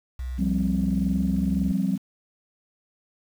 sine tone with pitch glide, 63 to 68.31 Hz, B1 to C#2, +35 to -25 cents, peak -28 dBFS, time 0.19-1.72 s, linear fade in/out 5 ms, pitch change +140 cents, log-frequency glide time 0.5-1.54 s
sine chord, F suspended second, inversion none, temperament just, 174.61 / 196.44 / 261.9 Hz, F3 / G3 / C4, 0 / +4 / +2 cents, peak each -26 / -23 / -28 dBFS, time 0.38-1.98 s, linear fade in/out 20 ms
effects tanh soft clip ceiling -13 dBFS + 8-bit

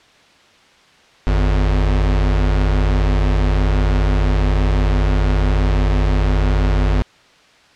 square tone pair together, 49.45 / 84.4 Hz, G1 / E2, +16 / +41 cents, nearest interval major sixth, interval 925 cents, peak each -14 / -22 dBFS, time 1.27-7.02 s, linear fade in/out 0 ms, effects white hiss -49 dBFS RMS until 7.75 s + low-pass 4000 Hz 12 dB/octave

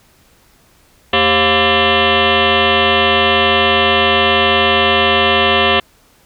sine tone with frequency modulation, 1160 Hz, D6, 22 cents flat, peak -9 dBFS, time 1.13-5.8 s, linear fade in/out 5 ms, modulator 311 Hz, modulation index 7.1, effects pink hiss -51 dBFS RMS until 6.25 s

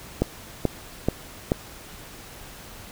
click train, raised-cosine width 2 ms, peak -6 dBFS, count 4, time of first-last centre 0.22-1.519 s, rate 2.31 Hz, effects pink hiss -43 dBFS RMS until 2.91 s

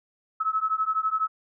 sine beating tone pair, 1289 / 1301 Hz, E6 / E6, -39 / -23 cents, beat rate 12 Hz, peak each -26 dBFS, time 0.4-1.28 s, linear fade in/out 10 ms, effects none

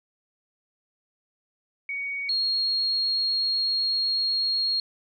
sine tone pair in turn, 2242 / 4277 Hz, C#7 / C8, +19 / +37 cents, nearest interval major seventh, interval 1118 cents, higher second, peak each -28 / -22 dBFS, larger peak second, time 1.89-2.29 / 2.29-4.8 s, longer second, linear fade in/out 2 ms, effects none

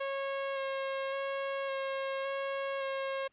sawtooth tone with vibrato, 544 Hz, C#5, 33 cents flat, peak -29 dBFS, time 0-3.28 s, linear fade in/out 10 ms, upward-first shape square, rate 0.89 Hz, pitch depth 11 cents each way, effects pink hiss -73 dBFS RMS until 3.32 s + resampled to 8000 Hz

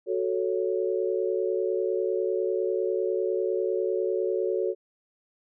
sine chord, F# minor, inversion none, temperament equal, 370 / 440 / 554.4 Hz, F#4 / A4 / C#5, 0 / 0 / 0 cents, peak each -27 / -28 / -31 dBFS, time 0.06-4.75 s, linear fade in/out 50 ms, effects none

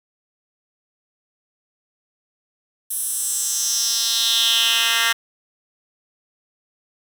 10% pulse tone with high-pass filter sweep, 230 Hz, A#3, 23 cents flat, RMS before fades -20 dBFS, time 2.9-5.13 s, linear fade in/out 10 ms, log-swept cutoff 11000 to 2000 Hz, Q 3.1, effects none

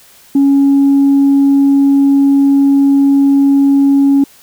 sine tone, 277.7 Hz, C#4, 3 cents sharp, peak -4 dBFS, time 0.35-4.24 s, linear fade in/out 5 ms, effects tanh soft clip ceiling -3 dBFS + white hiss -43 dBFS RMS until 4.42 s

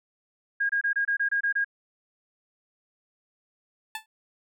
sine tone bursts, 1629 Hz, G#6, 34 cents flat, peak -22 dBFS, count 9, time 0.6-1.646 s, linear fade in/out 10 ms, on 94 ms, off 25 ms
15% pulse tone with exponential decay, 877 Hz, A5, 6 cents flat, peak -22 dBFS, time 3.95-4.06 s, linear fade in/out 2 ms, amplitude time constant 22 ms
effects none

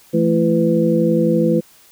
sine tone cluster, 168.2 / 220 / 337.2 / 499.4 Hz, E3 / A3 / E4 / B4, +35 / 0 / +39 / +19 cents, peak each -18 dBFS, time 0.13-1.61 s, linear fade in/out 20 ms, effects white hiss -49 dBFS RMS until 1.91 s

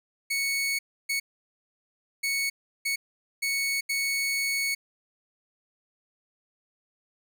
sawtooth tone bursts at uneven times, 2217 Hz, C#7, in tune, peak -22 dBFS, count 6, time 0.3-0.79 / 1.09-1.2 / 2.23-2.5 / 2.85-2.96 / 3.42-3.81 / 3.89-4.75 s, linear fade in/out 10 ms, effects none

